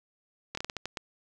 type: slowing click train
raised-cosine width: 0.2 ms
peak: -17 dBFS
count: 8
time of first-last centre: 0.55-0.972 s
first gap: 24 ms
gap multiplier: 1.3
effects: none